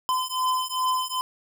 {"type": "beating tone pair", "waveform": "square", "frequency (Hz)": [1021, 1023.5], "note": ["C6", "C6"], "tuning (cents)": [-43, -38], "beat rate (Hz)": 2.5, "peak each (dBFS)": -27, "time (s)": [0.09, 1.21], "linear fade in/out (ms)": 0, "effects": []}